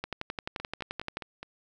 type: two click trains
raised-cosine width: 0.3 ms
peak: -17 / -23 dBFS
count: 14 / 5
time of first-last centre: 0.04-1.17 / 0.6-1.43 s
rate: 11.5 / 4.82 Hz
effects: none